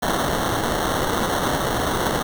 white noise with sample-and-hold, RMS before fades -22 dBFS, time 0.02-2.23 s, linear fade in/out 10 ms, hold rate 2450 Hz, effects none

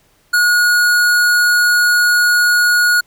sine tone with hard clipping, 1447 Hz, F#6, 39 cents flat, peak -11 dBFS, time 0.33-3.01 s, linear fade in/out 10 ms, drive 17 dB, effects pink hiss -55 dBFS RMS until 3.06 s

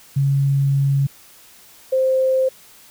sine tone pair in turn, 138.59 / 523.2 Hz, C#3 / C5, 0 / 0 cents, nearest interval octave + major seventh, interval 2300 cents, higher second, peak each -14 dBFS, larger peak neither, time 0.16-1.07 / 1.92-2.49 s, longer first, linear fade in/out 10 ms, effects white hiss -47 dBFS RMS until 2.9 s

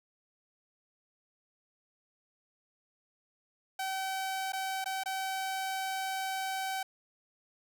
sawtooth tone with dropouts, 766 Hz, G5, 40 cents flat, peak -29 dBFS, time 3.79-6.83 s, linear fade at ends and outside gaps 5 ms, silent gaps 4.522-4.532 / 4.843-4.858 / 5.036-5.058 s, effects none

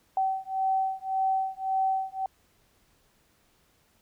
sine beating tone pair, 765 / 766.8 Hz, G5 / G5, -42 / -38 cents, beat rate 1.8 Hz, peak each -28 dBFS, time 0.17-2.26 s, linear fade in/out 2 ms, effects pink hiss -66 dBFS RMS until 4.01 s

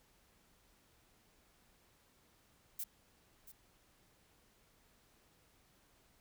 violet noise with echo, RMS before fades -41 dBFS, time 2.79-2.84 s, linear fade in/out 5 ms, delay 680 ms, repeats 1, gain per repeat -14 dB, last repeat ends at 3.52 s, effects pink hiss -70 dBFS RMS until 6.2 s

